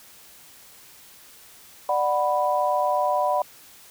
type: chord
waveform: sine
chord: B minor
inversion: first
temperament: just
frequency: 592.7 / 740.8 / 987.8 Hz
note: D5 / F#5 / B5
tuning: +16 / +2 / 0 cents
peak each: -24 dBFS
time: 1.89-3.42 s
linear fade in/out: 2 ms
effects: white hiss -49 dBFS RMS until 3.9 s